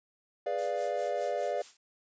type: chord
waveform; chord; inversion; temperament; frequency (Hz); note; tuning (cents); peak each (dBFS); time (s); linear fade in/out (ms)
triangle; G# diminished seventh; none; equal; 415.3 / 493.9 / 587.3 / 698.5; G#4 / B4 / D5 / F5; 0 / 0 / 0 / 0; -36 / -34 / -31 / -33; 0.46-1.62; 5
type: noise with tremolo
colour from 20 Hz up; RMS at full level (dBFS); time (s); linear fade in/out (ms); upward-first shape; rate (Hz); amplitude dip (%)
blue; -45; 0.58-1.77; 5; sine; 4.9; 80
effects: resampled to 16000 Hz